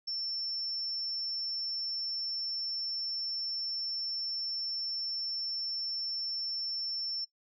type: tone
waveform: sine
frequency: 5390 Hz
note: E8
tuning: 38 cents sharp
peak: -33 dBFS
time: 0.07-7.25 s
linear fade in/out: 10 ms
effects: noise-tail reverb RT60 0.1 s tail -21 dB re dry